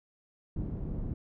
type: low-pass noise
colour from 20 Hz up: pink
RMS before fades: -35 dBFS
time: 0.56-1.14 s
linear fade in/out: 5 ms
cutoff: 240 Hz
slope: 12 dB/octave
effects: none